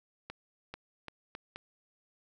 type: accelerating click train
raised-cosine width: 0.3 ms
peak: -25 dBFS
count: 5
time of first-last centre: 0.3-1.56 s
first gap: 440 ms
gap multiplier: 0.78
effects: none